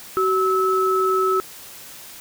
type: tone pair together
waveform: sine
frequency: 377.9 / 1300 Hz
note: F#4 / E6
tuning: +37 / -24 cents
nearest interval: octave + major sixth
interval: 2139 cents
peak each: -19 dBFS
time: 0.17-1.4 s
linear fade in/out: 0 ms
effects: white hiss -40 dBFS RMS until 2.2 s